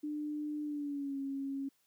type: tone with pitch glide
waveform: sine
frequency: 298.9 to 274.1 Hz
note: D4 to C#4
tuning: +31 to -19 cents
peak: -35 dBFS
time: 0.03-1.69 s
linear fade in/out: 10 ms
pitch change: -150 cents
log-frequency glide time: 0.63-1.18 s
effects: white hiss -74 dBFS RMS until 1.86 s + high-pass 100 Hz 12 dB/octave